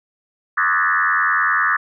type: tone with frequency modulation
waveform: sine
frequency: 1480 Hz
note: F#6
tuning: in tune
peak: -14 dBFS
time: 0.57-1.77 s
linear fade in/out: 10 ms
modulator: 89.9 Hz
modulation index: 4
effects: none